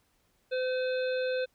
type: harmonic tone with a mistuned harmonic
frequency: 511 Hz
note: C5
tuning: 41 cents flat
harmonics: 1 / 3 / 5 / 7 / 8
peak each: -28 / -38 / -42 / -45 / -46 dBFS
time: 0.51-1.46 s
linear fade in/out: 20 ms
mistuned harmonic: 8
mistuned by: +19 cents
effects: pink hiss -71 dBFS RMS until 1.54 s